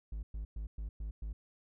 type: tone bursts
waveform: triangle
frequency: 52.8 Hz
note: G#1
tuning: 29 cents sharp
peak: -35 dBFS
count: 6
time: 0.12-1.33 s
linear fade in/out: 5 ms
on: 110 ms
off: 110 ms
effects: none